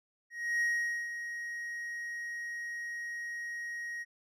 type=tone with ADSR envelope; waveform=triangle; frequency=1885 Hz; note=A#6; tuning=19 cents sharp; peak=-25 dBFS; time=0.3-4.05 s; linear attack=310 ms; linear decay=470 ms; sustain=-10 dB; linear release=33 ms; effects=resampled to 32000 Hz